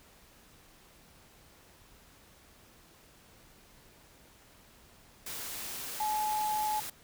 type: tone in noise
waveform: sine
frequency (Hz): 852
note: G#5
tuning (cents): +44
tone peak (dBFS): -29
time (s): 6-6.8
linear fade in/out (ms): 5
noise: white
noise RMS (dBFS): -40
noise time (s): 5.26-6.9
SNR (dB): +8
effects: pink hiss -59 dBFS RMS until 7.03 s